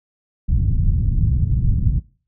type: low-pass noise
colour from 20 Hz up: white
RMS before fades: -17 dBFS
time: 0.48-2 s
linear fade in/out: 10 ms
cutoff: 130 Hz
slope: 24 dB/octave
effects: noise-tail reverb RT60 0.4 s tail -22 dB re dry